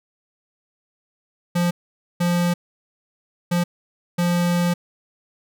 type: tone bursts at uneven times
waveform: square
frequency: 174.61 Hz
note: F3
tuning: in tune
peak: -18 dBFS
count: 4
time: 1.55-1.71 / 2.2-2.54 / 3.51-3.64 / 4.18-4.74 s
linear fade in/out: 10 ms
effects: none